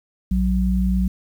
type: tone pair together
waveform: sine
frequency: 58.74 / 186.5 Hz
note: A#1 / F#3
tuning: +14 / +14 cents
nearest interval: octave + minor sixth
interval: 2000 cents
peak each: -19 dBFS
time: 0.31-1.08 s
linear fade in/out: 5 ms
effects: 8-bit